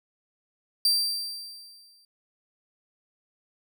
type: tone with exponential decay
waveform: 40% pulse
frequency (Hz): 4699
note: D8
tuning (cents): 0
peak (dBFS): -17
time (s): 0.85-2.05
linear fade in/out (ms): 2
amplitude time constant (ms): 260
effects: none